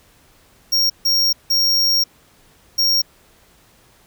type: tone bursts at uneven times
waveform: square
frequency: 5570 Hz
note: F8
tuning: 5 cents flat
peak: -14 dBFS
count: 4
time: 0.72-0.9 / 1.05-1.33 / 1.5-2.04 / 2.78-3.02 s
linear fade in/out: 10 ms
effects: pink hiss -53 dBFS RMS until 4.06 s